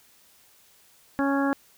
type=harmonic tone; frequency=277.2 Hz; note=C#4; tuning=in tune; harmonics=1 / 2 / 3 / 4 / 5 / 6; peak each=-23 / -30 / -31 / -33 / -34 / -33 dBFS; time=1.19-1.53 s; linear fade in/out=0 ms; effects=white hiss -58 dBFS RMS until 1.77 s

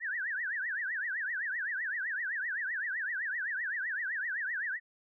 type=tone with vibrato; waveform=sine; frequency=1711 Hz; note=A6; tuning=49 cents flat; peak=-32 dBFS; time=0-4.8 s; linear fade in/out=50 ms; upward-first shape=triangle; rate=7.8 Hz; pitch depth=270 cents each way; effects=none

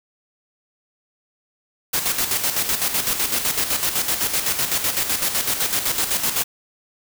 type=noise with tremolo; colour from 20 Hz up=white; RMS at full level=-20 dBFS; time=1.93-6.44 s; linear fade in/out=10 ms; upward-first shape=square; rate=7.9 Hz; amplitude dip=55%; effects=none

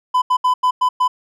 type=tone bursts at uneven times; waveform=triangle; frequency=1005 Hz; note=B5; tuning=30 cents sharp; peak=-10 dBFS; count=6; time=0.14-0.22 / 0.3-0.37 / 0.44-0.54 / 0.63-0.71 / 0.81-0.89 / 1-1.08 s; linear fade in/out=10 ms; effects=none

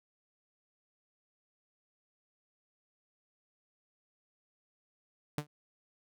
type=tone with exponential decay; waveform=sawtooth; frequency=148.4 Hz; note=D3; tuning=18 cents sharp; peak=-25 dBFS; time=5.38-5.47 s; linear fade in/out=2 ms; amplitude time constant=19 ms; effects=none

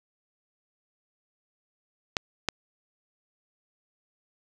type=clicks; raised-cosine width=0.2 ms; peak=-7 dBFS; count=2; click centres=2.168 / 2.487 s; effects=none

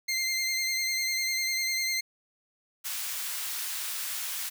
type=tone with vibrato; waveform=20% pulse; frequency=2093 Hz; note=C7; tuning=in tune; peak=-22 dBFS; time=0.08-2.01 s; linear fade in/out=10 ms; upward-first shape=sine; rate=10 Hz; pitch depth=26 cents each way
type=high-pass noise; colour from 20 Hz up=white; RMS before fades=-34 dBFS; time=2.84-4.5 s; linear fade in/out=20 ms; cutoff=1200 Hz; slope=12 dB/octave
effects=none

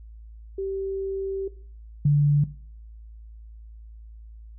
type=tone pair in turn; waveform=sine; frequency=388.3 / 145.45 Hz; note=G4 / D3; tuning=-16 / -16 cents; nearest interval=octave + perfect fourth; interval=1700 cents; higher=first; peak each=-26 / -15 dBFS; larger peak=second; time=0.58-1.48 / 2.05-2.44 s; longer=first; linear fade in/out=5 ms; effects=noise-tail reverb RT60 0.5 s tail -17 dB re dry + added 55 Hz sine -41 dBFS peak until 4.58 s

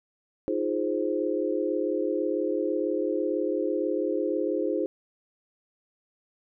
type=chord; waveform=sine; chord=F minor seventh; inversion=third; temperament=equal; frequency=311.1 / 349.2 / 415.3 / 523.3 Hz; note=Eb4 / F4 / Ab4 / C5; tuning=0 / 0 / 0 / 0 cents; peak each=-30 dBFS; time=0.48-4.86 s; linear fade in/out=0 ms; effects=none

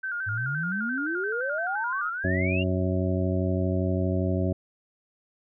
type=tone with vibrato; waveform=sine; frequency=1480 Hz; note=F#6; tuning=in tune; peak=-28 dBFS; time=0.03-2.1 s; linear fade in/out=10 ms; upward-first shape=square; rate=5.8 Hz; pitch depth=72 cents each way
type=exponential sweep; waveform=sine; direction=up; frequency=98 to 2881 Hz; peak=-29 dBFS; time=0.26-2.64 s; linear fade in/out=20 ms
type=harmonic tone; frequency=92.5 Hz; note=F#2; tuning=in tune; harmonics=1 / 2 / 3 / 4 / 6 / 7; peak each=-26 / -29 / -31 / -32 / -34 / -34 dBFS; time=2.24-4.53 s; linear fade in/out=5 ms
effects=none

